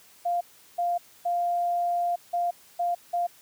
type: tone bursts at uneven times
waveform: sine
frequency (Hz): 698.5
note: F5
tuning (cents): 0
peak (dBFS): -23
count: 6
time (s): 0.25-0.41 / 0.78-0.98 / 1.25-2.16 / 2.33-2.51 / 2.79-2.95 / 3.13-3.27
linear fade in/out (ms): 10
effects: white hiss -55 dBFS RMS until 3.41 s + high-pass 60 Hz 12 dB/octave